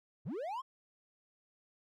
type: linear sweep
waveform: triangle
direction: up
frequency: 91.8 to 1100 Hz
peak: -35 dBFS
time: 0.25-0.62 s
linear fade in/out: 20 ms
effects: none